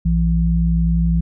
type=tone pair together; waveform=sine; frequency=59.29 / 167.7 Hz; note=A#1 / E3; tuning=+30 / +30 cents; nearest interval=octave + tritone; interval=1800 cents; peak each=-16 dBFS; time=0.05-1.21 s; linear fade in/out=10 ms; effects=none